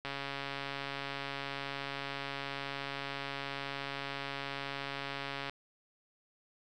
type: click train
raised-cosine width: 0.3 ms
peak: -22 dBFS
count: 758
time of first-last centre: 0.05-5.496 s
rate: 139 Hz
effects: none